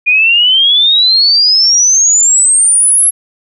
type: exponential sweep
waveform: sine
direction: up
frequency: 2425 to 11250 Hz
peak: -5 dBFS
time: 0.06-3.11 s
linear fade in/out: 20 ms
effects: none